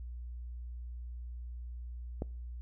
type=click; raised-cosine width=2 ms; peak=-22 dBFS; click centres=2.221 s; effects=noise-tail reverb RT60 0.5 s tail -25 dB re dry + added 60 Hz sine -40 dBFS peak until 2.61 s